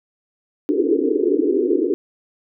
white band-pass noise, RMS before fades -18 dBFS, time 0.69-1.94 s, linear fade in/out 0 ms, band 270 to 450 Hz, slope 96 dB/octave, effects none

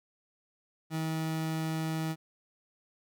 30% pulse tone, 159.6 Hz, D#3, 44 cents sharp, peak -28 dBFS, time 0.9-2.16 s, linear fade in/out 50 ms, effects none

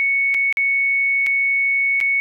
sine tone with dropouts, 2217 Hz, C#7, in tune, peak -15 dBFS, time 0-2.2 s, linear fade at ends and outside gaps 0 ms, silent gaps 0.342-0.346 / 0.526-0.571 / 1.264-1.268 / 2.003-2.011 s, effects none

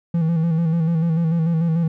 triangle tone with vibrato, 164.81 Hz, E3, in tune, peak -14 dBFS, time 0.14-1.88 s, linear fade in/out 5 ms, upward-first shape square, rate 6.8 Hz, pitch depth 47 cents each way, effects none

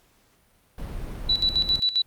brown noise, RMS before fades -33 dBFS, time 0.78-1.8 s, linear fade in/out 2 ms
sine tone with tremolo, 3951 Hz, B7, in tune, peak -18 dBFS, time 1.29-2.02 s, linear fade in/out 5 ms, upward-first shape square, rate 7.5 Hz, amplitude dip 75%
effects pink hiss -62 dBFS RMS until 2.06 s + Opus 48 kbps

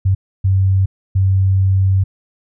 sine tone bursts at uneven times, 95.7 Hz, G2, 41 cents flat, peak -10 dBFS, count 3, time 0.05-0.15 / 0.44-0.86 / 1.15-2.04 s, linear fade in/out 10 ms, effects none

